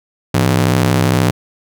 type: ring-modulated tone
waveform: sawtooth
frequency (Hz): 135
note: C#3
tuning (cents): -45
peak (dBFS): -4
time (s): 0.34-1.31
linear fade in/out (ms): 5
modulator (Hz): 31
effects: none